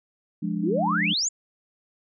sine chord, D diminished, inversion first, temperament equal, 174.61 / 207.7 / 293.7 Hz, F3 / Ab3 / D4, 0 / 0 / 0 cents, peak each -28 / -28 / -32 dBFS, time 0.42-1.14 s, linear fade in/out 10 ms
sine exponential sweep, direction up, 277.2 to 7459 Hz, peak -22 dBFS, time 0.63-1.29 s, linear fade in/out 10 ms
effects none

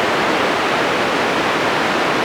pink band-pass noise, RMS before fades -17 dBFS, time 0-2.24 s, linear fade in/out 0 ms, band 310 to 2500 Hz, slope 12 dB/octave, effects none

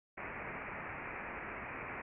white low-pass noise, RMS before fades -44 dBFS, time 0.17-2.02 s, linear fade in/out 10 ms, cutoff 2500 Hz, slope 96 dB/octave, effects none

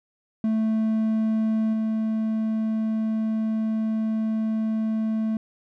triangle tone with level steps, 220 Hz, A3, in tune, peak -18 / -20 dBFS, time 0.44-5.37 s, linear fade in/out 2 ms, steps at 1.73 s, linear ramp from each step 5 ms, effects none

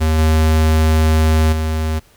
square tone with level steps, 78.8 Hz, D#2, 23 cents sharp, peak -13 / -11 / -17 dBFS, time 0-2 s, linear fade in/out 20 ms, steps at 0.18 / 1.52 s, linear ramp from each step 10 ms, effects pink hiss -51 dBFS RMS until 2.16 s

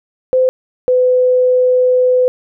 sine tone pair in turn, 514 / 504 Hz, C5 / B4, -31 / +35 cents, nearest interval unison, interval 34 cents, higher first, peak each -8 dBFS, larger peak neither, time 0.33-0.49 / 0.88-2.28 s, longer second, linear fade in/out 0 ms, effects none

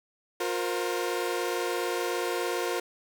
sawtooth chord, F suspended fourth, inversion none, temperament equal with one note detuned, 356.4 / 466.2 / 523.3 Hz, F4 / Bb4 / C5, +35 / 0 / 0 cents, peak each -27 / -28 / -31 dBFS, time 0.4-2.8 s, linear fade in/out 5 ms, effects none

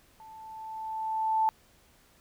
sine tone with level ramp, 880 Hz, A5, in tune, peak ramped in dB -47 to -21 dBFS, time 0.2-1.49 s, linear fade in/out 0 ms, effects pink hiss -62 dBFS RMS until 2.2 s

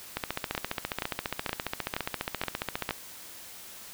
two click trains, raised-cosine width 0.3 ms, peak -13 / -13 dBFS, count 6 / 41, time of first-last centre 0.55-2.908 / 0.17-2.891 s, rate 2.12 / 14.7 Hz, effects white hiss -46 dBFS RMS until 3.93 s

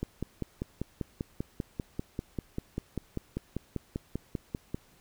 click train, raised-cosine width 3 ms, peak -19 dBFS, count 25, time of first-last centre 0.03-4.745 s, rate 5.09 Hz, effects pink hiss -62 dBFS RMS until 5 s

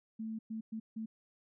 sine tone bursts at uneven times, 221.3 Hz, A3, 10 cents sharp, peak -37 dBFS, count 4, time 0.19-0.39 / 0.5-0.61 / 0.72-0.8 / 0.96-1.06 s, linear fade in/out 10 ms, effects none

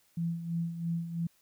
sine tone with tremolo, 168.1 Hz, E3, 34 cents sharp, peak -28 dBFS, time 0.17-1.27 s, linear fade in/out 5 ms, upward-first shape sine, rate 3 Hz, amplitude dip 65%, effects white hiss -68 dBFS RMS until 1.41 s

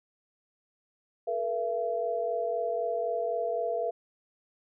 sine tone cluster, 436.8 / 480.7 / 674 Hz, A4 / B4 / E5, -13 / -47 / +38 cents, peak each -35 / -32 / -30 dBFS, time 1.27-3.91 s, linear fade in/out 10 ms, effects none

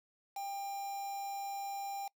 triangle tone with quantisation, 795 Hz, G5, 24 cents sharp, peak -36 dBFS, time 0.36-2.08 s, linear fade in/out 5 ms, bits 8, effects noise-tail reverb RT60 0.1 s tail -24 dB re dry

